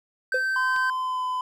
triangle tone, 1551 Hz, G6, 19 cents flat, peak -21 dBFS, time 0.32-0.9 s, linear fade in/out 2 ms
triangle tone with exponential decay, 511 Hz, C5, 41 cents flat, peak -18 dBFS, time 0.34-0.46 s, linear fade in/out 5 ms, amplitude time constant 24 ms
triangle tone with pitch glide, 1026 to 1011.3 Hz, C6 to B5, -34 to +41 cents, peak -23 dBFS, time 0.56-1.41 s, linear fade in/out 2 ms, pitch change -25 cents, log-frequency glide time 1-1.24 s
click, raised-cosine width 0.2 ms, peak -23 dBFS, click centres 0.763 s
effects none

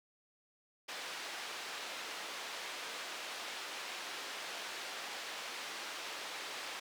white band-pass noise, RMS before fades -44 dBFS, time 0.88-6.8 s, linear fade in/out 10 ms, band 410 to 3800 Hz, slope 12 dB/octave, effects none

